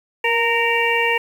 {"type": "harmonic tone with a mistuned harmonic", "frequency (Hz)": 462.5, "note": "A#4", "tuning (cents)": -14, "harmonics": [1, 2, 4, 5, 6], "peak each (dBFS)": [-22, -22, -22, -22, -22], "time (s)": [0.24, 1.18], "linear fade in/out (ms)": 5, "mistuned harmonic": 1, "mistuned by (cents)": 23, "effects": ["7-bit"]}